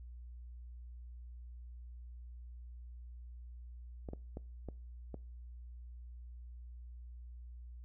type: clicks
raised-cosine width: 2 ms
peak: -30 dBFS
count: 5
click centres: 4.088 / 4.134 / 4.371 / 4.687 / 5.143 s
effects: noise-tail reverb RT60 0.4 s tail -23 dB re dry + added 60 Hz sine -47 dBFS peak until 7.84 s